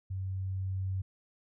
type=tone with level ramp; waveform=sine; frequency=94.9 Hz; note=F#2; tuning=44 cents sharp; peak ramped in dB=-33 to -30 dBFS; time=0.1-1.02 s; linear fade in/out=10 ms; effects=none